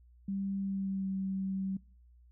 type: tone with pitch glide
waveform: sine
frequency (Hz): 196 to 192.08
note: G3 to G3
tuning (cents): 0 to -35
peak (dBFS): -32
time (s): 0.28-1.77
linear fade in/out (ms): 5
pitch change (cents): -35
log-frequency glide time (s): 0.59-1.07
effects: noise-tail reverb RT60 0.5 s tail -25 dB re dry + added 60 Hz sine -57 dBFS peak until 2.31 s